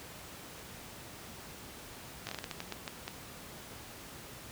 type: slowing click train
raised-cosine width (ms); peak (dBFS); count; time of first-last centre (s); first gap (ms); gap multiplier
0.2; -20; 11; 2.27-3.08; 19; 1.3
effects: pink hiss -48 dBFS RMS until 4.51 s + high-pass 60 Hz 12 dB/octave